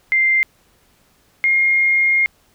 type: tone pair in turn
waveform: sine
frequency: 2093 / 2133 Hz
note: C7 / C7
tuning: 0 / +33 cents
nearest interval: unison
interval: 33 cents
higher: second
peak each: -12 dBFS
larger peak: neither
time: 0.12-0.43 / 1.44-2.26 s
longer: second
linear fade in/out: 0 ms
effects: pink hiss -57 dBFS RMS until 2.54 s